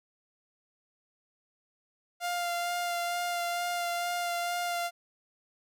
sawtooth tone with vibrato, 698.5 Hz, F5, in tune, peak -26 dBFS, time 2.2-4.91 s, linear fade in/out 50 ms, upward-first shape sine, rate 2.2 Hz, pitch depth 14 cents each way, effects none

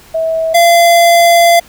sine / square tone pair in turn, 648 / 684.4 Hz, E5 / F5, -30 / -35 cents, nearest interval minor second, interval 95 cents, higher second, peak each -11 / -5 dBFS, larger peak second, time 0.14-0.54 / 0.54-1.6 s, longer second, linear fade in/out 10 ms, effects pink hiss -40 dBFS RMS until 1.68 s

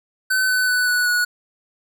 square tone with pitch steps, 1521 / 1506.1 / 1491.4 / 1476.8 / 1462.4 Hz, F#6 / F#6 / F#6 / F#6 / F#6, +47 / +30 / +13 / -4 / -21 cents, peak -17 dBFS, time 0.3-1.25 s, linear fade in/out 10 ms, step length 190 ms, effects none

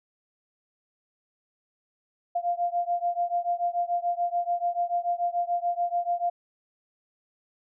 sine beating tone pair, 695 / 701.9 Hz, F5 / F5, -9 / +9 cents, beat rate 6.9 Hz, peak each -27 / -28 dBFS, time 2.35-6.3 s, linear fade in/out 10 ms, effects none

